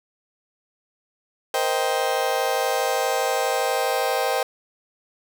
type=chord; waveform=35% pulse; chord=C minor seventh; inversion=third; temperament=just; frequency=470.9 / 523.3 / 627.9 / 784.9 Hz; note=Bb4 / C5 / Eb5 / G5; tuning=+18 / 0 / +16 / +2 cents; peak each=-26 / -24 / -26 / -23 dBFS; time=1.54-4.43 s; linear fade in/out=2 ms; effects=none